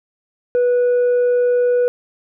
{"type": "tone with tanh clipping", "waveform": "sine", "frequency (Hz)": 490, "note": "B4", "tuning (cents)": -14, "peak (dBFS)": -13, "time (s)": [0.55, 1.88], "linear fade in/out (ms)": 0, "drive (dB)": 2, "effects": []}